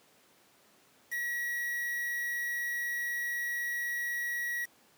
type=tone with quantisation; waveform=triangle; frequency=1916 Hz; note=A#6; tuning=47 cents sharp; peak=-30 dBFS; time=1.11-4.66 s; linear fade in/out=20 ms; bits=7; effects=pink hiss -63 dBFS RMS until 4.97 s + high-pass 200 Hz 12 dB/octave